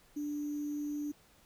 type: tone with sample-and-hold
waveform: sine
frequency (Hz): 294.2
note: D4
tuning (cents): +3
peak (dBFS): -34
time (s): 0.16-1.12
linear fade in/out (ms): 10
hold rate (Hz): 6300
effects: pink hiss -64 dBFS RMS until 1.45 s